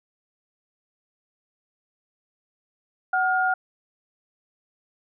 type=tone pair together; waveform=sine; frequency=748 / 1420.2 Hz; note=F#5 / F6; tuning=+19 / +29 cents; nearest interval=major seventh; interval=1110 cents; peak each=-22 dBFS; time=3.13-3.54 s; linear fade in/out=5 ms; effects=none